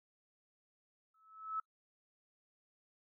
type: tone with exponential growth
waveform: sine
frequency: 1301 Hz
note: E6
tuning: 23 cents flat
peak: -33 dBFS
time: 1.14-1.6 s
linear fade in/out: 5 ms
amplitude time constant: 100 ms
effects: noise-tail reverb RT60 0.1 s tail -25 dB re dry